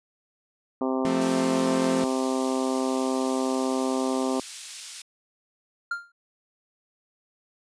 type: harmonic tone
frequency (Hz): 130.81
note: C3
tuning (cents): 0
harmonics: 2 / 3 / 4 / 5 / 6 / 7 / 8 / 9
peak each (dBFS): -26 / -30 / -32 / -34 / -36 / -37 / -38 / -39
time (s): 0.81-4.4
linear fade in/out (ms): 2
type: chord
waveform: sawtooth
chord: F major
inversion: none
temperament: equal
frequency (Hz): 174.61 / 220 / 261.6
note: F3 / A3 / C4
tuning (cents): 0 / 0 / 0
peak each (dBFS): -27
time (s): 1.05-2.04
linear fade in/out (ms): 0
type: high-pass noise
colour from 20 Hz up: pink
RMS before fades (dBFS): -39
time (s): 1.21-5.02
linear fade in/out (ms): 5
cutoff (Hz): 3400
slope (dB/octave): 12
type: tone with exponential decay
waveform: triangle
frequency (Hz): 1396.9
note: F6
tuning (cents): 0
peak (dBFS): -21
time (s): 5.91-6.12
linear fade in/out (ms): 5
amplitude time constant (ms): 44
effects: resampled to 22050 Hz